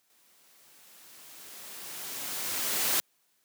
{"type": "noise with exponential growth", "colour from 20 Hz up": "white", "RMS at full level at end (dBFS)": -26, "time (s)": [0.1, 3], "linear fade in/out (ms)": 0, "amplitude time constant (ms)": 630, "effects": ["white hiss -71 dBFS RMS until 3.44 s", "high-pass 150 Hz 12 dB/octave"]}